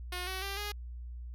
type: tone with pitch steps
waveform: 5% pulse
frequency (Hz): 359.7 / 376.7 / 394.5 / 413.2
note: F#4 / F#4 / G4 / G#4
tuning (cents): -49 / +31 / +11 / -9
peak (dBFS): -25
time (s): 0.12-0.72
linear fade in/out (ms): 5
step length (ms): 150
effects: added 60 Hz sine -40 dBFS peak until 1.34 s